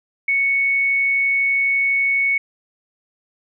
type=tone; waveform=sine; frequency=2217 Hz; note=C#7; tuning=in tune; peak=-15 dBFS; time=0.28-2.38 s; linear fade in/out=5 ms; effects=none